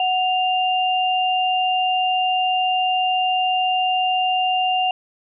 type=tone pair together; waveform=sine; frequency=740 / 2794 Hz; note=F#5 / F7; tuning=0 / 0 cents; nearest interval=octave + major seventh; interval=2300 cents; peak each=-18 / -22 dBFS; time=0-4.91 s; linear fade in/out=2 ms; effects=none